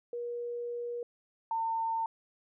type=tone pair in turn; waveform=sine; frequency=478.2 / 904.9 Hz; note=A#4 / A5; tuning=+44 / +48 cents; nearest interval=major seventh; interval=1104 cents; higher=second; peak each=-34 / -29 dBFS; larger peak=second; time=0.13-1.03 / 1.51-2.06 s; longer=first; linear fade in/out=2 ms; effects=none